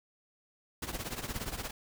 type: noise with tremolo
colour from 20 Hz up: pink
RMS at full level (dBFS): -35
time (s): 0.82-1.71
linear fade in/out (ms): 5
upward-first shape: triangle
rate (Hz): 17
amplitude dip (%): 85
effects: none